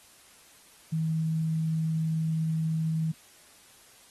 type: tone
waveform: sine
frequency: 160 Hz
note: D#3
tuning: 49 cents sharp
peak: -25 dBFS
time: 0.92-3.12 s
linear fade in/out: 10 ms
effects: white hiss -56 dBFS RMS until 4.1 s + AAC 32 kbps